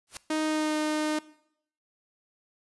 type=noise with exponential growth; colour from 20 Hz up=white; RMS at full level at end=-33 dBFS; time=0.07-0.17 s; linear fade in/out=1 ms; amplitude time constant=20 ms
type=tone with pitch glide; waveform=sawtooth; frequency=311.1 to 306.1 Hz; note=D#4 to D#4; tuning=0 to -28 cents; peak=-22 dBFS; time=0.3-1.19 s; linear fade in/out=5 ms; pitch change=-28 cents; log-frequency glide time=0.43-0.76 s
effects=noise-tail reverb RT60 0.7 s tail -19 dB re dry + resampled to 24000 Hz